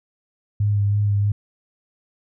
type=tone with vibrato; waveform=sine; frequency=102.4 Hz; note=G#2; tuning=24 cents flat; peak=-16 dBFS; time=0.6-1.32 s; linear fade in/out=5 ms; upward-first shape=sine; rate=3.1 Hz; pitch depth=21 cents each way; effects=none